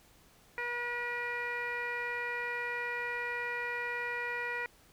15% pulse tone with low-pass filter, 481.6 Hz, B4, 44 cents flat, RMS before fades -36 dBFS, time 0.58-4.66 s, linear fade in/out 0 ms, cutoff 2200 Hz, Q 6, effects pink hiss -62 dBFS RMS until 4.92 s

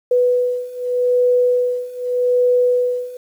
sine beating tone pair, 493.9 / 494.73 Hz, B4 / B4, 0 / +3 cents, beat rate 0.83 Hz, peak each -18 / -16 dBFS, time 0.11-3.17 s, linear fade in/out 5 ms, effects 8-bit

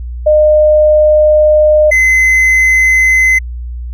sine / triangle tone pair in turn, 609 / 2048 Hz, D#5 / C7, -37 / -38 cents, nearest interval octave + major sixth, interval 2099 cents, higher second, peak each -4 dBFS, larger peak neither, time 0.26-1.91 / 1.91-3.39 s, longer first, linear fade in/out 10 ms, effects added 60 Hz sine -19 dBFS peak until 3.93 s

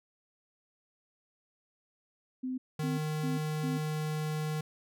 sine tone bursts, 256.7 Hz, C4, 33 cents flat, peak -32 dBFS, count 4, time 2.43-3.78 s, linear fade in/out 10 ms, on 150 ms, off 250 ms
square tone, 153.9 Hz, D#3, 19 cents flat, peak -32 dBFS, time 2.79-4.61 s, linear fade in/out 5 ms
effects none

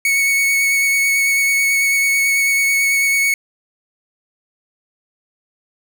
45% pulse tone with vibrato, 2217 Hz, C#7, in tune, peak -13 dBFS, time 0.05-3.34 s, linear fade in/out 2 ms, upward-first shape sine, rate 9.1 Hz, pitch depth 13 cents each way, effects none

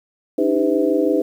sine tone cluster, 288.1 / 314.1 / 398.9 / 507 / 649 Hz, D4 / D#4 / G4 / B4 / E5, -33 / +16 / +30 / +45 / -27 cents, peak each -22 / -19 / -21 / -20 / -28 dBFS, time 0.38-1.22 s, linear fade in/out 5 ms, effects 8-bit

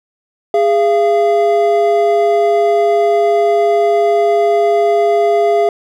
triangle tone pair together, 411.4 / 682.8 Hz, G#4 / F5, -16 / -39 cents, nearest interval major sixth, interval 877 cents, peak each -10 dBFS, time 0.54-5.69 s, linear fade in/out 2 ms, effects none

